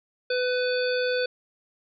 harmonic tone, 499.9 Hz, B4, 21 cents sharp, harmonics 1 / 3 / 5 / 7 / 9, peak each -24 / -30 / -36 / -37 / -34 dBFS, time 0.3-1.26 s, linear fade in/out 5 ms, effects none

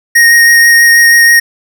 square tone with vibrato, 1865 Hz, A#6, in tune, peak -3 dBFS, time 0.15-1.4 s, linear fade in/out 10 ms, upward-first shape sine, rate 6.2 Hz, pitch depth 10 cents each way, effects none

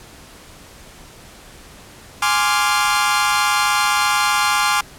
sawtooth chord, D half-diminished seventh, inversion second, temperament equal, 830.6 / 1046.5 / 1174.7 / 1396.9 Hz, Ab5 / C6 / D6 / F6, 0 / 0 / 0 / 0 cents, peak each -17 dBFS, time 2.22-4.81 s, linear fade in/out 5 ms, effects pink hiss -42 dBFS RMS until 4.98 s + low-pass 12000 Hz 12 dB/octave

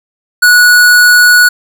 square tone, 1466 Hz, F#6, 16 cents flat, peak -3 dBFS, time 0.42-1.49 s, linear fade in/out 10 ms, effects none

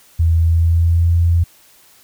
sine tone with pitch glide, 82.41 to 85.02 Hz, E2 to F2, 0 to -46 cents, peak -10 dBFS, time 0.19-1.44 s, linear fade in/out 10 ms, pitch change +54 cents, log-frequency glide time 0.39-1.14 s, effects white hiss -49 dBFS RMS until 2.03 s

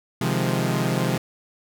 sawtooth chord, F minor seventh, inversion second, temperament equal with one note detuned, 130.81 / 155.56 / 173.81 / 207.7 Hz, C3 / Eb3 / F3 / Ab3, 0 / 0 / -8 / 0 cents, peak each -21 / -24 / -22 / -24 dBFS, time 0.21-1.18 s, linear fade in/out 5 ms, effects none

